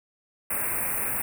white band-stop noise, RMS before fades -28 dBFS, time 0.5-1.22 s, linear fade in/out 5 ms, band 2600 to 8400 Hz, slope 96 dB/octave, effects none

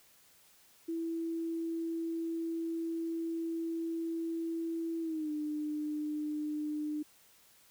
sine tone with pitch glide, 330.4 to 301.2 Hz, E4 to D4, +4 to +44 cents, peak -33 dBFS, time 0.88-7.03 s, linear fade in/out 10 ms, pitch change -160 cents, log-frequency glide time 5.01-5.31 s, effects white hiss -63 dBFS RMS until 7.7 s

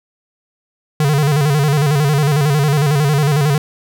square tone with vibrato, 145.8 Hz, D3, 12 cents flat, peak -12 dBFS, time 1-3.58 s, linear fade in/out 2 ms, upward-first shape square, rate 11 Hz, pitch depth 84 cents each way, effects none

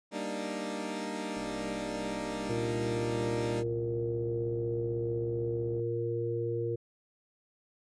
20% pulse chord, Eb major seventh, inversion first, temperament equal, 196 / 233.1 / 293.7 / 311.1 Hz, G3 / Bb3 / D4 / Eb4, 0 / 0 / 0 / 0 cents, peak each -35 dBFS, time 0.11-3.64 s, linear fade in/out 50 ms
click train, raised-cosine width 2 ms, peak -34 dBFS, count 294, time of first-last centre 1.37-5.796 s, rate 66.2 Hz
harmonic tone, 116.54 Hz, A#2, in tune, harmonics 1 / 3 / 4, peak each -35 / -35 / -33 dBFS, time 2.49-6.76 s, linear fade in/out 10 ms
effects resampled to 22050 Hz

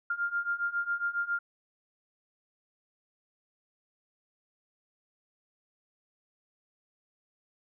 sine beating tone pair, 1396.9 / 1404.2 Hz, F6 / F6, 0 / +9 cents, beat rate 7.3 Hz, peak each -33 / -31 dBFS, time 0.1-1.39 s, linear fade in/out 5 ms, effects none

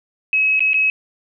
sine tone with dropouts, 2562 Hz, E7, 50 cents flat, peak -13 dBFS, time 0.33-0.9 s, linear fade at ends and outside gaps 1 ms, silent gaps 0.594-0.605 / 0.733-0.742 s, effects none

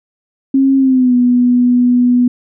sine tone with pitch glide, 269.7 to 245.9 Hz, C#4 to B3, -47 to -7 cents, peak -7 dBFS, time 0.54-2.28 s, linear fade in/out 5 ms, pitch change -160 cents, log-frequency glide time 0.78-1.15 s, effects none

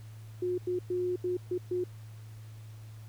sine tone bursts at uneven times, 360 Hz, F#4, 47 cents flat, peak -28 dBFS, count 6, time 0.42-0.58 / 0.67-0.79 / 0.9-1.16 / 1.24-1.37 / 1.51-1.58 / 1.71-1.84 s, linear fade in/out 5 ms, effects added 109 Hz sine -44 dBFS peak until 3.08 s + pink hiss -60 dBFS RMS until 3.08 s

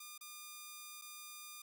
5% pulse tone with dropouts, 1208 Hz, D6, 48 cents sharp, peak -37 dBFS, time 0-1.62 s, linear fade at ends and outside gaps 5 ms, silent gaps 0.179-0.209 / 1.015-1.019 s, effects none

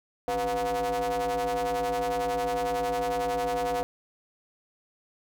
45% pulse ring-modulated tone, 111 Hz, A2, 16 cents sharp, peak -23 dBFS, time 0.28-3.83 s, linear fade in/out 0 ms, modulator 605 Hz, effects none

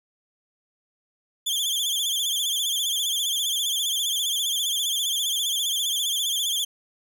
sawtooth tone with vibrato, 3322 Hz, G#7, in tune, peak -20 dBFS, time 1.46-6.65 s, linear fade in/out 10 ms, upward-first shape sine, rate 15 Hz, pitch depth 99 cents each way, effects none

